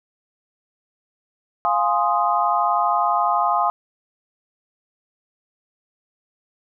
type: chord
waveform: sine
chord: F minor seventh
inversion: none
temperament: equal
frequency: 698.5 / 830.6 / 1046.5 / 1244.5 Hz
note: F5 / Ab5 / C6 / Eb6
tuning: 0 / 0 / 0 / 0 cents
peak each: -22 dBFS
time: 1.65-3.7 s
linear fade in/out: 0 ms
effects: none